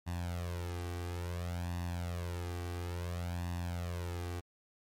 sawtooth tone with flanger, 87.31 Hz, F2, in tune, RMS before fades -38 dBFS, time 0.06-4.41 s, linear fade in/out 20 ms, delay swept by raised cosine 1.1 to 2.6 ms, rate 0.58 Hz, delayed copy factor +0.75, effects MP3 64 kbps

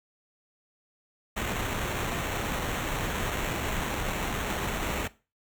pink noise with sample-and-hold, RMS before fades -31 dBFS, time 1.36-5.08 s, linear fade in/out 10 ms, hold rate 4900 Hz, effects noise-tail reverb RT60 0.3 s tail -18 dB re dry

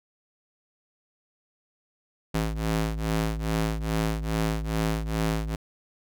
sawtooth ring-modulated tone, 108.6 Hz, A2, 22 cents flat, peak -18 dBFS, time 2.34-5.56 s, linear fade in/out 10 ms, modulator 53.1 Hz, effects none

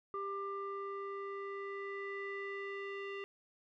square tone with low-pass filter sweep, 396.4 Hz, G4, 19 cents sharp, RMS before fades -42 dBFS, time 0.14-3.24 s, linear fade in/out 0 ms, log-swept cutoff 1200 to 2500 Hz, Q 4.3, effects none

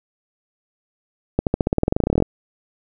accelerating click train, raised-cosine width 2 ms, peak -3 dBFS, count 20, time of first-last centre 1.39-2.224 s, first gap 78 ms, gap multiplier 0.93, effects none

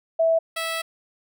sine / 10% pulse tone pair in turn, 655 / 655 Hz, E5 / E5, -11 / -11 cents, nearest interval unison, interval 0 cents, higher neither, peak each -16 / -17 dBFS, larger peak first, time 0.19-0.39 / 0.56-0.82 s, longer second, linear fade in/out 10 ms, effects none

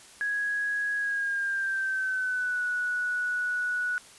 sine tone with pitch glide, 1661.2 to 1471.4 Hz, G#6 to F#6, 0 to -10 cents, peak -26 dBFS, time 0.21-3.98 s, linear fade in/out 0 ms, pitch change -210 cents, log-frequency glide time 0.97-2.63 s, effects white hiss -51 dBFS RMS until 4.18 s + resampled to 24000 Hz

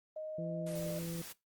sine tone with pitch glide, 622.3 to 602.8 Hz, D#5 to D5, 0 to +45 cents, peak -39 dBFS, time 0.16-0.99 s, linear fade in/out 5 ms, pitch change -55 cents, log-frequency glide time 0.69-0.75 s
harmonic tone, 167.7 Hz, E3, 30 cents sharp, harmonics 1 / 2 / 3, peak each -39 / -46 / -48 dBFS, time 0.38-1.22 s, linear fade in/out 5 ms
white noise, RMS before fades -48 dBFS, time 0.66-1.33 s, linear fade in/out 10 ms
effects noise-tail reverb RT60 0.2 s tail -19 dB re dry + Opus 32 kbps

